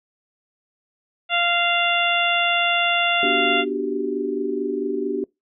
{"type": "harmonic tone", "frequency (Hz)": 694, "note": "F5", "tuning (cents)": -11, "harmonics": [1, 2, 3, 4, 5], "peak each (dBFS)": [-23, -24, -25, -21, -25], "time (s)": [1.29, 3.65], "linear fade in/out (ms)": 50}
{"type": "chord", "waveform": "sine", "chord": "G major seventh", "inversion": "first", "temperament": "just", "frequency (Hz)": [245, 294, 367.5, 392], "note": ["B3", "D4", "F#4", "G4"], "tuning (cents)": [-14, 2, -12, 0], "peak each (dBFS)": [-30, -27, -28, -25], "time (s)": [3.23, 5.24], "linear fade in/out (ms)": 2}
{"effects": ["noise-tail reverb RT60 0.2 s tail -25 dB re dry"]}